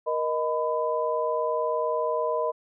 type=tone cluster; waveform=sine; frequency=473.3 / 622 / 1003 Hz; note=A#4 / D#5 / B5; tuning=+26 / -1 / +26 cents; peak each=-28 / -27 / -29 dBFS; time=0.06-2.52 s; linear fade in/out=20 ms; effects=none